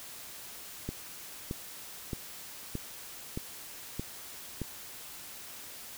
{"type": "click train", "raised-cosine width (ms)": 3, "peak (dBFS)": -21, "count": 7, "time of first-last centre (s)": [0.89, 4.617], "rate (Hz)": 1.61, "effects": ["white hiss -46 dBFS RMS until 5.97 s"]}